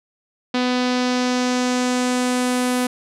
sawtooth tone with low-pass filter sweep, 249.8 Hz, B3, 20 cents sharp, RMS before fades -20 dBFS, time 0.54-2.87 s, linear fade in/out 5 ms, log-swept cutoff 4200 to 11000 Hz, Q 1.8, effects none

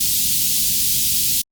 white band-stop noise, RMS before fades -18 dBFS, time 0-1.42 s, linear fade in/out 10 ms, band 230 to 3200 Hz, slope 24 dB/octave, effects Opus 48 kbps

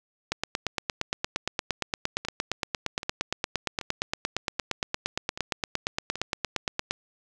two click trains, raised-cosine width 0.2 ms, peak -18 / -9 dBFS, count 6 / 58, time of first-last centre 2.25-6.156 / 0.32-6.91 s, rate 1.28 / 8.65 Hz, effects none

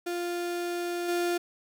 35% pulse tone with level steps, 349.2 Hz, F4, in tune, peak -28 / -24 dBFS, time 0.06-1.38 s, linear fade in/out 10 ms, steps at 1.08 s, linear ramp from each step 10 ms, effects none

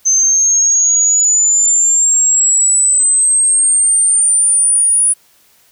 sine exponential sweep, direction up, 6210 to 9800 Hz, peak -8 dBFS, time 0.05-5.14 s, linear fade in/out 20 ms, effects white hiss -51 dBFS RMS until 5.71 s

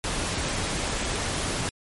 pink noise, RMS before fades -28 dBFS, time 0.04-1.69 s, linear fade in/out 0 ms, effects MP3 48 kbps

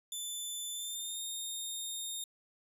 15% pulse tone with pitch glide, 3520 to 3680 Hz, A7 to A#7, 0 to -23 cents, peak -31 dBFS, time 0.12-2.24 s, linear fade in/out 2 ms, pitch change +77 cents, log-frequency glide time 0.73-1.21 s, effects resampled to 32000 Hz

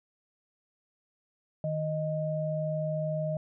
sine tone pair together, 155.56 / 622.2 Hz, D#3 / D#5, 0 / 0 cents, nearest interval 2 octaves, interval 2400 cents, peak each -31 / -31 dBFS, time 1.64-3.37 s, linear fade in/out 2 ms, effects none

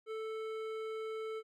triangle tone with hard clipping, 440 Hz, A4, in tune, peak -40 dBFS, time 0.06-1.43 s, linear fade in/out 50 ms, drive 16 dB, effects none

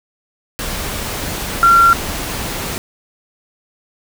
sine tone in noise, 1372 Hz, F6, 31 cents flat, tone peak -6 dBFS, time 1.63-1.93 s, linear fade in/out 0 ms, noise pink, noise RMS -23 dBFS, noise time 0.59-2.78 s, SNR +14 dB, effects none

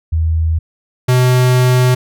sine / square tone pair in turn, 80.7 / 126.18 Hz, E2 / B2, -36 / +38 cents, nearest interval minor sixth, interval 774 cents, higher second, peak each -11 / -9 dBFS, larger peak second, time 0.12-0.59 / 1.08-1.95 s, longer second, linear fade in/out 10 ms, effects none

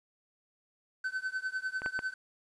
triangle tone with tremolo, 1524 Hz, G6, 49 cents flat, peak -27 dBFS, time 1.04-2.14 s, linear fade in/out 5 ms, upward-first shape triangle, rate 10 Hz, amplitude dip 100%
clicks, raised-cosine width 0.5 ms, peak -25 / -21 / -21 dBFS, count 3, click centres 1.819 / 1.861 / 1.991 s
effects resampled to 22050 Hz + 10-bit

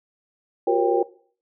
sine tone cluster, 355.1 / 387 / 470.5 / 540 / 793 Hz, F4 / G4 / A#4 / C#5 / G5, +29 / -22 / +16 / -45 / +20 cents, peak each -22 / -26 / -21 / -25 / -24 dBFS, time 0.67-1.03 s, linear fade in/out 5 ms, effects noise-tail reverb RT60 0.5 s tail -20 dB re dry

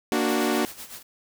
sawtooth chord, Bb augmented, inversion none, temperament equal, 233.1 / 293.7 / 370 Hz, Bb3 / D4 / F#4, 0 / 0 / 0 cents, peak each -22 dBFS, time 0.12-0.65 s, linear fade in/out 0 ms
white noise with tremolo, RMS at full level -38 dBFS, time 0.28-1.03 s, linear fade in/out 10 ms, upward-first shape sine, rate 7.9 Hz, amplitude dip 70%
effects none

